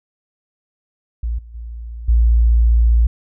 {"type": "tone with level steps", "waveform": "sine", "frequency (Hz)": 57.5, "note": "A#1", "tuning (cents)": -23, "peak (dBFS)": [-18, -35, -27, -9], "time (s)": [1.23, 3.07], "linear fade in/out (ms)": 5, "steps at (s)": [1.38, 1.54, 2.08], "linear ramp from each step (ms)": 10, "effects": []}